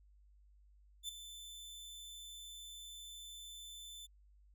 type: tone with ADSR envelope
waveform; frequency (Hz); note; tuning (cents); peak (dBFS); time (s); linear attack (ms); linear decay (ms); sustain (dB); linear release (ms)
sawtooth; 3527; A7; +3; -35; 1.03-4.07; 57; 7; -11; 20
effects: added 50 Hz sine -62 dBFS peak until 4.54 s